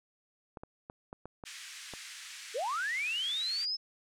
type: clicks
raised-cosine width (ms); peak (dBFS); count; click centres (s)
1; -29; 7; 0.572 / 0.635 / 0.899 / 1.129 / 1.256 / 1.438 / 1.937
type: band-pass noise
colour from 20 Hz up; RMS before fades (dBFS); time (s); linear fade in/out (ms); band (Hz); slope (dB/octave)
pink; -47; 1.45-3.66; 20; 1700 to 9000; 24
type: linear sweep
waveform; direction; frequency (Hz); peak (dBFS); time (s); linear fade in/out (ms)
sine; up; 405.3 to 5274; -31; 2.54-3.77; 20
effects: none